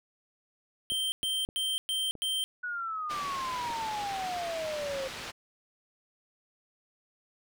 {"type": "tone bursts", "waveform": "square", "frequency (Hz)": 3136, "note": "G7", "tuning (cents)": 0, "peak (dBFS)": -29, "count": 5, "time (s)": [0.9, 2.44], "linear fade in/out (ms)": 0, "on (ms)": 220, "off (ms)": 110}
{"type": "clicks", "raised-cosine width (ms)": 2, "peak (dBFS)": -31, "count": 5, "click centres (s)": [0.92, 1.233, 1.489, 2.153, 3.703]}
{"type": "exponential sweep", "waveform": "sine", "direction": "down", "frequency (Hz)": [1480, 525], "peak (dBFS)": -32, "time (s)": [2.63, 5.08], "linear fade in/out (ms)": 10}
{"type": "low-pass noise", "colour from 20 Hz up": "white", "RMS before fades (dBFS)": -41, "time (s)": [3.09, 5.32], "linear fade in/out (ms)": 20, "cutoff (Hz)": 3700, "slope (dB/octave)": 12}
{"effects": []}